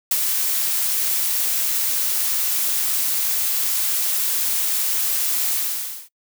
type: noise with ADSR envelope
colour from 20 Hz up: blue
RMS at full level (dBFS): -17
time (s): 0.11-6.09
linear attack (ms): 4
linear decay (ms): 44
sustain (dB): -4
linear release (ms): 560
effects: noise-tail reverb RT60 0.1 s tail -23 dB re dry